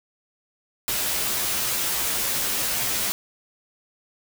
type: noise with comb filter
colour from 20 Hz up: white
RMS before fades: -25 dBFS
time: 0.88-3.12 s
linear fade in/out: 0 ms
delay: 12 ms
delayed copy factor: -0.7
effects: none